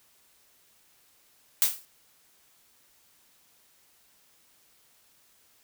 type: noise with exponential decay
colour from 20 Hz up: blue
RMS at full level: -18 dBFS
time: 1.62-1.85 s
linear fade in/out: 0 ms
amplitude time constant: 48 ms
effects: white hiss -63 dBFS RMS until 5.63 s